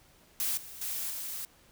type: noise with level steps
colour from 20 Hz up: blue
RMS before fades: -31 / -46 / -35 / -38 dBFS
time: 0.4-1.45 s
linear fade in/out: 0 ms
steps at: 0.57 / 0.81 / 1.1 s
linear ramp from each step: 5 ms
effects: pink hiss -61 dBFS RMS until 1.71 s